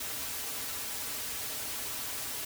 white noise with comb filter, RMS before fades -37 dBFS, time 0-2.45 s, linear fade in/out 5 ms, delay 5.6 ms, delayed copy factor -0.7, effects none

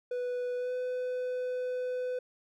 triangle tone with pitch glide, 493.9 to 502 Hz, B4 to B4, 0 to +28 cents, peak -29 dBFS, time 0.11-2.19 s, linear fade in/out 5 ms, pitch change +28 cents, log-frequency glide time 0.57-0.73 s, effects none

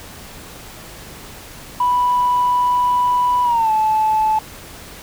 sine tone with pitch glide, 986 to 868.3 Hz, B5 to A5, -3 to -23 cents, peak -12 dBFS, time 1.8-4.39 s, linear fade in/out 5 ms, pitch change -220 cents, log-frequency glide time 3.43-3.71 s, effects tanh soft clip ceiling -9 dBFS + pink hiss -37 dBFS RMS until 5.02 s

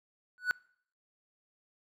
triangle tone with exponential growth, 1480 Hz, F#6, in tune, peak -20 dBFS, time 0.38-0.51 s, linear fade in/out 0 ms, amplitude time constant 28 ms, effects noise-tail reverb RT60 0.6 s tail -25 dB re dry

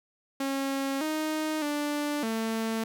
sawtooth tone with pitch steps, 272.6 / 310.7 / 293.6 / 223.9 Hz, C#4 / D#4 / D4 / A3, -29 / -2 / 0 / +30 cents, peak -24 dBFS, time 0.4-2.84 s, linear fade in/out 5 ms, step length 610 ms, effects none

